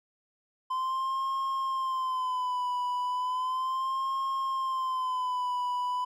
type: tone with vibrato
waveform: triangle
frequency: 1029 Hz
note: C6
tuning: 29 cents flat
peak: -26 dBFS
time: 0.7-6.05 s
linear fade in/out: 10 ms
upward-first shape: sine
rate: 0.35 Hz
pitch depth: 72 cents each way
effects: none